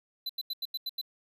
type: tone bursts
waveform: square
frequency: 4013 Hz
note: B7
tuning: 27 cents sharp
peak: -32 dBFS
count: 7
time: 0.26-1.014 s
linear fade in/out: 5 ms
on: 34 ms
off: 86 ms
effects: none